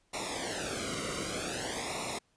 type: noise with flanger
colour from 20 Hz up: pink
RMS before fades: -36 dBFS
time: 0.13-2.19 s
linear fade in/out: 10 ms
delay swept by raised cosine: 0.63 to 1.19 ms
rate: 0.53 Hz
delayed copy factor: -1
effects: pink hiss -72 dBFS RMS until 2.36 s + resampled to 22050 Hz